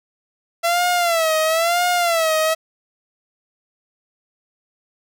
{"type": "tone with vibrato", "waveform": "sawtooth", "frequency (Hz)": 670, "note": "E5", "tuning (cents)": 28, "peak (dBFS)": -12, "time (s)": [0.63, 2.55], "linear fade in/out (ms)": 20, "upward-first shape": "sine", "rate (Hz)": 1, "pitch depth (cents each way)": 110, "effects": []}